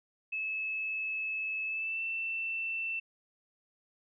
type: tone with pitch glide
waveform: sine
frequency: 2599 to 2675 Hz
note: E7 to E7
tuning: -25 to +25 cents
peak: -32 dBFS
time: 0.32-3 s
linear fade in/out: 10 ms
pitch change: +50 cents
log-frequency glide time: 1.65-2.02 s
effects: none